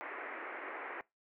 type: band-pass noise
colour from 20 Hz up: white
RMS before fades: -44 dBFS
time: 0.01-1.01 s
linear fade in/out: 0 ms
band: 290 to 2200 Hz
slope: 48 dB/octave
effects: noise-tail reverb RT60 0.2 s tail -22 dB re dry

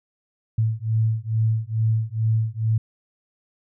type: beating tone pair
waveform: sine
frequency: 110 / 112.3 Hz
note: A2 / A2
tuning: 0 / +36 cents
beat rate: 2.3 Hz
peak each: -22 dBFS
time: 0.58-2.78 s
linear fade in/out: 5 ms
effects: none

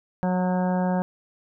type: harmonic tone with a mistuned harmonic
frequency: 182.6 Hz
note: F#3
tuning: 23 cents flat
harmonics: 1 / 2 / 3 / 4 / 5 / 6 / 7 / 8 / 9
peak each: -22 / -36 / -29 / -31 / -32 / -46 / -45 / -45 / -41 dBFS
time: 0.23-1.02 s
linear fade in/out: 0 ms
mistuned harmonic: 9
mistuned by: -25 cents
effects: none

